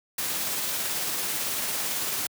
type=noise with tremolo; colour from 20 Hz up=white; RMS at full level=-28 dBFS; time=0.18-2.27 s; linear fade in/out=5 ms; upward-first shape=triangle; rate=18 Hz; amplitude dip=25%; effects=high-pass 100 Hz 12 dB/octave